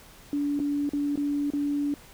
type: tone with dropouts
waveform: sine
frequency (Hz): 288.1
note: D4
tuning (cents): -33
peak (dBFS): -24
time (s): 0.33-1.94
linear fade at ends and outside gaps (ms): 1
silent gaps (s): 0.592-0.6 / 0.892-0.934 / 1.157-1.175 / 1.503-1.535
effects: pink hiss -51 dBFS RMS until 2.13 s